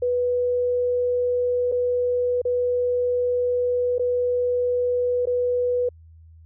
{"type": "tone with dropouts", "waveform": "sine", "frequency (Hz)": 492.2, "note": "B4", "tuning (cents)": -6, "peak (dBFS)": -19, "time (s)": [0.02, 5.89], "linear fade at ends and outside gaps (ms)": 5, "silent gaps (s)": [[1.717, 1.721], [2.417, 2.451], [3.983, 3.994], [5.256, 5.27]], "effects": ["added 81 Hz sine -45 dBFS peak until 6.45 s"]}